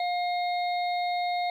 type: harmonic tone with a mistuned harmonic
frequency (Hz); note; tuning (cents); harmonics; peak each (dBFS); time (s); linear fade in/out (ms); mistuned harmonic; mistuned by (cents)
710; F5; +28; 1 / 3 / 5 / 6; -26 / -36 / -40 / -42; 0-1.5; 2; 5; +83
effects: 10-bit